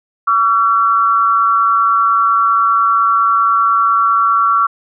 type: tone pair together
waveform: sine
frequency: 1139.4 / 1355 Hz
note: C#6 / E6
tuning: +47 / +47 cents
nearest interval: minor third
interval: 300 cents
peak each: -12 dBFS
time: 0.27-4.67 s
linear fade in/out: 10 ms
effects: none